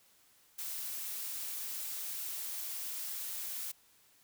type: noise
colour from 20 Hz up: blue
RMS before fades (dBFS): -40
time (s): 0.58-3.72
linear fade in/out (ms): 10
effects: white hiss -66 dBFS RMS until 4.23 s